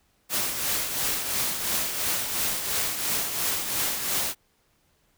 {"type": "noise with tremolo", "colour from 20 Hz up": "white", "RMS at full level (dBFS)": -25, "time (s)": [0.29, 4.35], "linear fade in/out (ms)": 50, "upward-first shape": "triangle", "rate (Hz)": 2.9, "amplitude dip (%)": 55, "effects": ["pink hiss -67 dBFS RMS until 5.17 s"]}